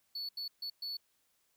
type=tone bursts at uneven times; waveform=triangle; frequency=4435 Hz; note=C#8; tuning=in tune; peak=-36 dBFS; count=4; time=0.15-0.29 / 0.37-0.48 / 0.62-0.7 / 0.82-0.97 s; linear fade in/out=5 ms; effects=white hiss -75 dBFS RMS until 1.56 s